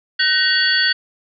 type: tone cluster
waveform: sine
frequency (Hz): 1518 / 1876 / 2843 / 3361 / 4491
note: F#6 / A#6 / F7 / G#7 / C#8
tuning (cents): +44 / +11 / +30 / +20 / +22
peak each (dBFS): -19 / -19 / -25 / -22 / -18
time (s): 0.19-0.93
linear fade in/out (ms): 10
effects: none